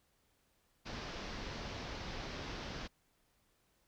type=low-pass noise; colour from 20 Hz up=pink; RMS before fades=-44 dBFS; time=0.85-2.88 s; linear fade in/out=20 ms; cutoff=5700 Hz; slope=48 dB/octave; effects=pink hiss -75 dBFS RMS until 3.87 s